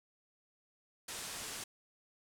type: low-pass noise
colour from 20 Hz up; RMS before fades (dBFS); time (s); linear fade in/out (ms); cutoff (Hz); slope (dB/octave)
white; -44; 1.08-1.64; 5; 10000; 24
effects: none